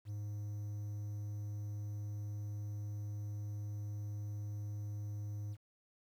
triangle tone with quantisation, 103.83 Hz, G#2, in tune, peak -37 dBFS, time 0.05-5.57 s, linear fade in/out 50 ms, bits 11, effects none

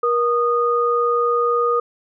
sine tone pair together, 475.3 / 1232 Hz, A#4 / D#6, +34 / -17 cents, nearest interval octave + major third, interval 1649 cents, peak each -18 dBFS, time 0.03-1.8 s, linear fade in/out 5 ms, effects none

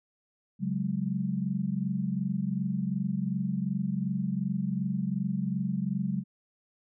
sine chord, C# suspended fourth, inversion none, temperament equal with one note detuned, 138.19 / 185 / 207.7 Hz, C#3 / F#3 / G#3, -5 / 0 / 0 cents, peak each -34 / -30 / -32 dBFS, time 0.59-6.24 s, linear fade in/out 50 ms, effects none

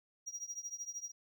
triangle tone with tremolo, 5730 Hz, F8, 44 cents sharp, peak -36 dBFS, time 0.26-1.12 s, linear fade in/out 20 ms, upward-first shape triangle, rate 13 Hz, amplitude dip 95%, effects none

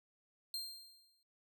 40% pulse tone with exponential decay, 4186 Hz, C8, in tune, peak -36 dBFS, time 0.54-1.23 s, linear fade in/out 1 ms, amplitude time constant 150 ms, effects noise-tail reverb RT60 0.2 s tail -23 dB re dry

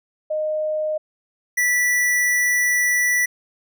sine / square tone pair in turn, 617 / 1962.6 Hz, D#5 / B6, -15 / -11 cents, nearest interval octave + minor sixth, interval 2004 cents, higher second, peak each -20 / -17 dBFS, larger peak second, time 0.3-0.98 / 1.57-3.26 s, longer second, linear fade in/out 10 ms, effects none

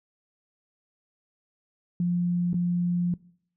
sine tone with dropouts, 175.5 Hz, F3, 9 cents sharp, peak -22 dBFS, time 2-3.14 s, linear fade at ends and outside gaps 2 ms, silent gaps 2.532-2.542 s, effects noise-tail reverb RT60 0.6 s tail -22 dB re dry

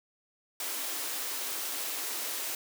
white high-pass noise, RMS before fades -35 dBFS, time 0.6-2.55 s, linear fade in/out 2 ms, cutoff 250 Hz, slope 96 dB/octave, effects none

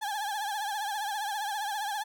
35% pulse tone with vibrato, 830.6 Hz, G#5, in tune, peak -29 dBFS, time 0.01-2.04 s, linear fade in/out 20 ms, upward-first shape triangle, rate 15 Hz, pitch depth 110 cents each way, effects none

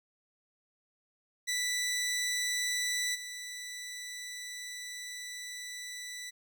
15% pulse tone with level steps, 1975.5 Hz, B6, in tune, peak -24 / -34 dBFS, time 1.47-6.31 s, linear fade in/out 20 ms, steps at 3.14 s, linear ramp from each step 20 ms, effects none

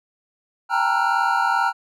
triangle tone cluster, 789 / 906 / 948 / 1354 / 1433 Hz, G5 / A#5 / A#5 / E6 / F6, +11 / -50 / +29 / +46 / +44 cents, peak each -22 dBFS, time 0.69-1.73 s, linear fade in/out 50 ms, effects none

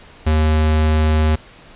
square tone, 77.7 Hz, D#2, 2 cents flat, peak -13 dBFS, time 0.26-1.36 s, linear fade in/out 10 ms, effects pink hiss -43 dBFS RMS until 1.75 s + resampled to 8000 Hz

